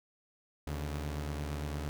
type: tone pair together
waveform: sawtooth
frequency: 75.01 / 141.3 Hz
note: D2 / C#3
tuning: +37 / +34 cents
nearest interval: major seventh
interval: 1097 cents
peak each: -32 / -38 dBFS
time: 0.67-1.89 s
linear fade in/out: 0 ms
effects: none